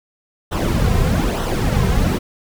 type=noise with flanger; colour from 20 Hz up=brown; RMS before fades=-17 dBFS; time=0.51-2.19 s; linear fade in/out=20 ms; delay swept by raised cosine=0.42 to 3.52 ms; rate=1.1 Hz; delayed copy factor=-0.65; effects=none